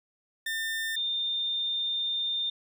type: tone pair in turn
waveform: 30% pulse / sine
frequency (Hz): 1800 / 3615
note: A6 / A7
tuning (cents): +39 / +46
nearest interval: octave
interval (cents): 1207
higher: second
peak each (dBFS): -27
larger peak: neither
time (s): 0.46-0.96 / 0.96-2.5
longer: second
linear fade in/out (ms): 5
effects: none

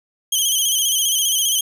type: tone with vibrato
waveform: 15% pulse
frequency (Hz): 3144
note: G7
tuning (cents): +4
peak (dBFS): -9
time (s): 0.32-1.61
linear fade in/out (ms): 5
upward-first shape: square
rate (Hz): 15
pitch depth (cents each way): 54
effects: none

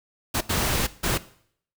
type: noise bursts at uneven times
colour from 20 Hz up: pink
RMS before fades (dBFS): -24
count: 3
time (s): 0.34-0.41 / 0.49-0.87 / 1.03-1.18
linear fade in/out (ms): 10
effects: noise-tail reverb RT60 0.6 s tail -17 dB re dry

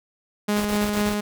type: tone with tremolo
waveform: sawtooth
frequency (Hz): 207.7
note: G#3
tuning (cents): 0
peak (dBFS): -16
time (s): 0.48-1.21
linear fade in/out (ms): 10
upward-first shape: square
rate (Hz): 4.1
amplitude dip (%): 30
type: noise bursts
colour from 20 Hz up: pink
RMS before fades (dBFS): -32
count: 5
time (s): 0.56-1.145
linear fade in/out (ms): 5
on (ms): 93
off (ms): 30
effects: none

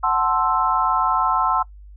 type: chord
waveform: sine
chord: F# half-diminished seventh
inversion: none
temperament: equal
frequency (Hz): 740 / 880 / 1046.5 / 1318.5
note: F#5 / A5 / C6 / E6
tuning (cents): 0 / 0 / 0 / 0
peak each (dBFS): -24 / -23 / -21 / -21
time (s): 0.03-1.63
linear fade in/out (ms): 10
effects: noise-tail reverb RT60 0.1 s tail -20 dB re dry + added 50 Hz sine -39 dBFS peak until 1.96 s

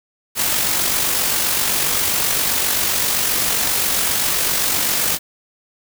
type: noise with amplitude modulation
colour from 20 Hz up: white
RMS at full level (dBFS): -17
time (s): 0.35-5.19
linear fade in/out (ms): 50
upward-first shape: sine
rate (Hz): 47.6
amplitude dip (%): 35
effects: none

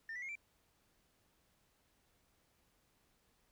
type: tone with pitch steps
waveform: sine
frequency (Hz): 1805 / 1968.4 / 2147 / 2341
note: A6 / B6 / C7 / D7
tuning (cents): +44 / -6 / +44 / -6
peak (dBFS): -40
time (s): 0.09-0.354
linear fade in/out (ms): 2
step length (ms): 66
effects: tanh soft clip ceiling -40 dBFS + pink hiss -75 dBFS RMS until 3.51 s

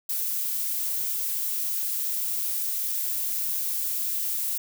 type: noise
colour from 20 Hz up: violet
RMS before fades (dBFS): -28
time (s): 0.09-4.58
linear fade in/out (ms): 5
effects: none

